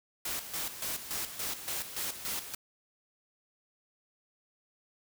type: noise with tremolo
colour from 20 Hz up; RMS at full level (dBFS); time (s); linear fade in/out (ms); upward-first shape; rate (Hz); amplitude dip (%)
white; -35; 0.25-2.55; 5; square; 3.5; 65
effects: none